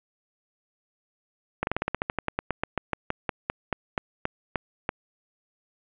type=slowing click train; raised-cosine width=0.5 ms; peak=-10 dBFS; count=24; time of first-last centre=1.63-4.891 s; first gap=41 ms; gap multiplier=1.1; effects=resampled to 8000 Hz + 7-bit